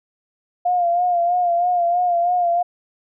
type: tone with vibrato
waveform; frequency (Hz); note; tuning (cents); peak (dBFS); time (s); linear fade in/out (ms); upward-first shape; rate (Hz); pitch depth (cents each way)
sine; 703; F5; +11; -15; 0.65-2.63; 10; sine; 3.1; 46
effects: none

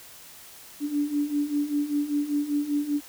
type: beating tone pair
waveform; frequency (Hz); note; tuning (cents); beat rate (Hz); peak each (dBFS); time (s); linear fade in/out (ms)
sine; 288.1 / 293.2; D4 / D4; -33 / -3; 5.1; -29 / -25; 0.8-3.01; 50
effects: white hiss -47 dBFS RMS until 3.08 s

